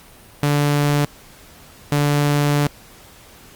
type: tone pair in turn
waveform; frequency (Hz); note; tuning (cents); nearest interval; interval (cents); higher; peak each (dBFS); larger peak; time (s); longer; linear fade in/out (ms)
sawtooth; 145.5 / 145.5; D3 / D3; -16 / -16; unison; 0; neither; -11; neither; 0.43-1.05 / 1.92-2.67; second; 0
effects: pink hiss -45 dBFS RMS until 3.55 s + Opus 48 kbps